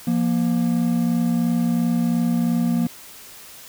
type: tone pair together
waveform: triangle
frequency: 172.7 / 235.6 Hz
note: F3 / A#3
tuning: -19 / +19 cents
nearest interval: perfect fourth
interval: 538 cents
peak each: -20 / -17 dBFS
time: 0.07-2.87 s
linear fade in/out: 5 ms
effects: white hiss -42 dBFS RMS until 3.68 s